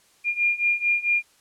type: beating tone pair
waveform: sine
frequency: 2408 / 2412.5 Hz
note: D7 / D7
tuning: +43 / +46 cents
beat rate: 4.5 Hz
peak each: -24 / -22 dBFS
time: 0.24-1.23 s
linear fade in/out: 50 ms
effects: white hiss -59 dBFS RMS until 1.4 s + low-pass 10000 Hz 12 dB/octave